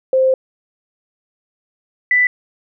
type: tone pair in turn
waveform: sine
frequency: 523.3 / 1986 Hz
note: C5 / B6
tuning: 0 / +9 cents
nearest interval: octave + major seventh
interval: 2309 cents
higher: second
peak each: -10 dBFS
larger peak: neither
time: 0.13-0.34 / 2.11-2.27 s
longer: first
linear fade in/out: 2 ms
effects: none